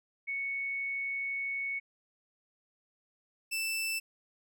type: tone pair in turn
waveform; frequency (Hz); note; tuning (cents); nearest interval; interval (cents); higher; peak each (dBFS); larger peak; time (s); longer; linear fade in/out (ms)
sine / sawtooth; 2217 / 2652; C#7 / E7; 0 / +10; minor third; 310; second; -32 / -28; second; 0.27-1.8 / 3.51-4; first; 20
effects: none